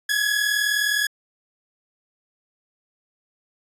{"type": "tone pair together", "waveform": "sawtooth", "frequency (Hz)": [1661.2, 1701], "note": ["G#6", "G#6"], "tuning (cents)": [0, 41], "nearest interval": "unison", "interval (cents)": 41, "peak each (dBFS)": -19, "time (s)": [0.09, 1.07], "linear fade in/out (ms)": 5, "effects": ["resampled to 32000 Hz"]}